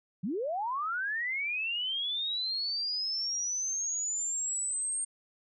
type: linear sweep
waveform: sine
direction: up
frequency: 157.3 to 8660 Hz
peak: -30 dBFS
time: 0.23-5.05 s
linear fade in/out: 10 ms
effects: none